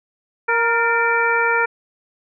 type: harmonic tone with a mistuned harmonic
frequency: 466.2 Hz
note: A#4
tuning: in tune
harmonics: 1 / 2 / 3 / 4 / 5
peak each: -22 / -21 / -19 / -23 / -23 dBFS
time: 0.48-1.66 s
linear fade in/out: 10 ms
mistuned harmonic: 4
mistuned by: -57 cents
effects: none